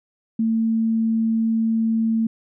sine tone, 224.7 Hz, A3, 37 cents sharp, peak -17 dBFS, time 0.39-2.27 s, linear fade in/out 5 ms, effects none

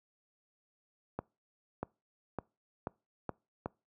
accelerating click train, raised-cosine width 1 ms, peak -21 dBFS, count 6, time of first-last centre 1.19-3.659 s, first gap 640 ms, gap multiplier 0.87, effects noise-tail reverb RT60 0.3 s tail -25 dB re dry + high-pass 80 Hz 12 dB/octave

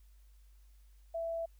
sine tone, 664 Hz, E5, 12 cents sharp, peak -34 dBFS, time 1.14-1.46 s, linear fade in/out 10 ms, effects added 50 Hz sine -57 dBFS peak until 1.59 s + white hiss -74 dBFS RMS until 1.59 s

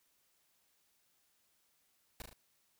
pink noise with echo, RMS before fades -45 dBFS, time 2.2-2.22 s, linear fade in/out 0 ms, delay 37 ms, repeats 3, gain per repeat -4 dB, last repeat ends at 2.331 s, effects white hiss -75 dBFS RMS until 2.79 s

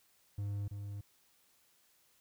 triangle tone with echo, 101.4 Hz, G#2, 41 cents flat, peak -33 dBFS, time 0.38-0.68 s, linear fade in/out 5 ms, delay 330 ms, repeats 1, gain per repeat -5 dB, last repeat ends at 1.01 s, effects white hiss -70 dBFS RMS until 2.2 s

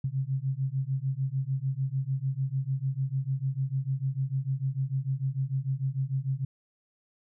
sine beating tone pair, 130.81 / 137.51 Hz, C3 / C#3, 0 / -14 cents, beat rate 6.7 Hz, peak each -30 dBFS, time 0.04-6.45 s, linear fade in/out 5 ms, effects none

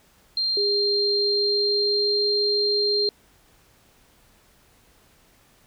sine tone, 4182 Hz, C8, 2 cents flat, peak -21 dBFS, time 0.37-3.09 s, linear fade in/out 2 ms
sine tone with pitch glide, 407.5 to 412.2 Hz, G#4 to G#4, -33 to -13 cents, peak -23 dBFS, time 0.57-3.09 s, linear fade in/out 2 ms, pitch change +20 cents, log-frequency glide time 1.17-2.26 s
effects pink hiss -58 dBFS RMS until 5.66 s

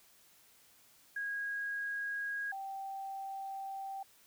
sine tone pair in turn, 1642 / 779.4 Hz, G#6 / G5, -20 / -10 cents, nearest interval octave + minor second, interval 1290 cents, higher first, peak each -35 / -39 dBFS, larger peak first, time 1.16-2.52 / 2.52-4.03 s, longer second, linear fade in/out 5 ms, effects white hiss -64 dBFS RMS until 4.26 s

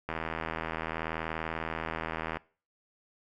click train, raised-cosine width 0.5 ms, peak -18 dBFS, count 185, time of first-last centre 0.09-2.37 s, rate 80.7 Hz, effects noise-tail reverb RT60 0.4 s tail -22 dB re dry

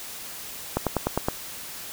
slowing click train, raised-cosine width 1 ms, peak -8 dBFS, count 6, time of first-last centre 0.77-1.285 s, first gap 97 ms, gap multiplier 1.03, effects white hiss -38 dBFS RMS until 1.92 s

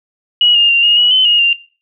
sine tone with pitch steps, 2912 / 2826 / 2775 / 2855 / 2924 / 3048 / 2867 / 2785 Hz, F#7 / F7 / F7 / F7 / F#7 / G7 / F7 / F7, -28 / +20 / -12 / +37 / -21 / -49 / +45 / -5 cents, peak -7 dBFS, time 0.41-1.53 s, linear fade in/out 2 ms, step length 140 ms, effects noise-tail reverb RT60 0.4 s tail -20 dB re dry

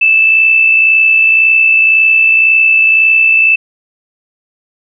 sine tone with amplitude modulation, 2637 Hz, E7, in tune, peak -3 dBFS, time 0.01-3.56 s, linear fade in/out 10 ms, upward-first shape sine, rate 61.9 Hz, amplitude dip 40%, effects none

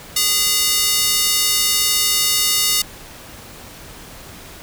square tone with high-pass filter, 409.7 Hz, G#4, 24 cents flat, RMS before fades -17 dBFS, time 0.16-2.82 s, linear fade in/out 5 ms, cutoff 4300 Hz, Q 0.88, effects pink hiss -38 dBFS RMS until 4.62 s

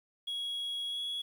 sine tone with pitch glide, 3322 to 3353 Hz, G#7 to G#7, 0 to +16 cents, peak -31 dBFS, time 0.27-1.22 s, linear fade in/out 10 ms, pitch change +16 cents, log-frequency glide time 0.87-1 s, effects tanh soft clip ceiling -33 dBFS + 10-bit

